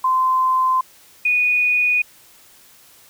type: tone pair in turn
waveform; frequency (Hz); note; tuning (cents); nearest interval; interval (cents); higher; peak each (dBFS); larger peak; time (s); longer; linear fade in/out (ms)
sine; 1034 / 2469; C6 / D#7; -21 / -14; octave + minor third; 1507; second; -14; neither; 0.04-0.81 / 1.25-2.02; neither; 5
effects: white hiss -49 dBFS RMS until 3.09 s